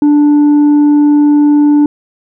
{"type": "tone with tanh clipping", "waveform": "sine", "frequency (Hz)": 293.7, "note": "D4", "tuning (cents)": 0, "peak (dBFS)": -5, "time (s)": [0.02, 1.86], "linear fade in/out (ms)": 2, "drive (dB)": 3, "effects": []}